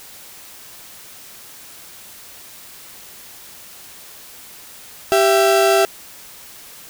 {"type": "tone pair together", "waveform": "35% pulse", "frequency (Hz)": [391.1, 668.6], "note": ["G4", "E5"], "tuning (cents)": [-4, 24], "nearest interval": "major sixth", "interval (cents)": 928, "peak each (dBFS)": -13, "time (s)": [5.12, 5.85], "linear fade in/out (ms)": 0, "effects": ["white hiss -40 dBFS RMS until 6.89 s"]}